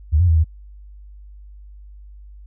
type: tone with pitch steps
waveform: sine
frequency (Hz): 75.7 / 88.9 / 81.2 / 79.3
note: D#2 / F2 / E2 / D#2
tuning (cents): -47 / +31 / -26 / +33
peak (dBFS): -11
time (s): 0.12-0.444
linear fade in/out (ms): 20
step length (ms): 81
effects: added 50 Hz sine -38 dBFS peak until 2.46 s